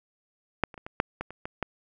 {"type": "clicks", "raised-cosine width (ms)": 0.5, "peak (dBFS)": [-7, -29, -27, -23, -6, -17, -26, -19, -13], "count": 9, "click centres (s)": [0.637, 0.742, 0.778, 0.865, 1.001, 1.21, 1.306, 1.455, 1.627], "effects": []}